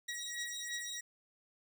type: beating tone pair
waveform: 15% pulse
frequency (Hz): 1906 / 1909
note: A#6 / A#6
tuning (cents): +38 / +41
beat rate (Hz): 3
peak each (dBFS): -36 / -36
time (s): 0.08-1.01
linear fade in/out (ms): 10
effects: none